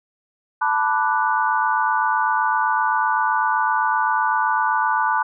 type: chord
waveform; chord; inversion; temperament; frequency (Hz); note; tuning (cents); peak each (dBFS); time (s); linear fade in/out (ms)
sine; B minor seventh; third; equal; 880 / 987.8 / 1174.7 / 1480; A5 / B5 / D6 / F#6; 0 / 0 / 0 / 0; -21 / -22 / -24 / -23; 0.61-5.23; 10
effects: none